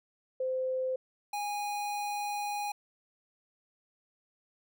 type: tone pair in turn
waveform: sine / square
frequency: 517 / 823.1 Hz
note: C5 / G#5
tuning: -21 / -16 cents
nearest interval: minor sixth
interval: 805 cents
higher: second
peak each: -29 / -33 dBFS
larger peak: first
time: 0.4-0.96 / 1.33-2.72 s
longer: second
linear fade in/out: 5 ms
effects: none